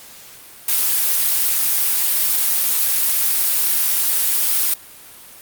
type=noise; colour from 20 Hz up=blue; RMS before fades=-17 dBFS; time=0.68-4.74 s; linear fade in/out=5 ms; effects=white hiss -41 dBFS RMS until 5.41 s + Opus 48 kbps